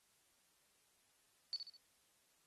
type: tone with echo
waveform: sine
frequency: 4490 Hz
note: C#8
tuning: 21 cents sharp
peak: -37 dBFS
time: 1.53-1.56 s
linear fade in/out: 0 ms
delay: 69 ms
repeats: 3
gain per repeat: -7 dB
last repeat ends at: 1.767 s
effects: white hiss -75 dBFS RMS until 2.46 s + AAC 32 kbps